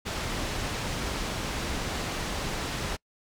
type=low-pass noise; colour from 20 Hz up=pink; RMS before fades=-32 dBFS; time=0.05-2.97 s; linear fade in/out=20 ms; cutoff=6700 Hz; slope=12 dB/octave; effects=noise-tail reverb RT60 0.1 s tail -26 dB re dry